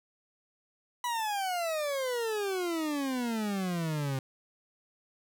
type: exponential sweep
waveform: 40% pulse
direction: down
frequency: 989 to 130.81 Hz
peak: -29 dBFS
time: 1.04-4.19 s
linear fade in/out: 2 ms
effects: none